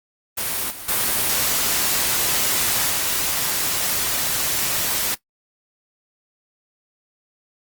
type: noise with level steps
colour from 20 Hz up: white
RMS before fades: -24 / -34 / -20 / -22 dBFS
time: 0.37-5.15 s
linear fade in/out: 10 ms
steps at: 0.7 / 0.88 / 2.89 s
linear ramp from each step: 10 ms
effects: noise-tail reverb RT60 0.1 s tail -18 dB re dry + Opus 32 kbps